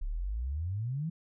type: exponential sweep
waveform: sine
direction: up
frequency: 32.61 to 170 Hz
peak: -31 dBFS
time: 0.01-1.1 s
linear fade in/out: 10 ms
effects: none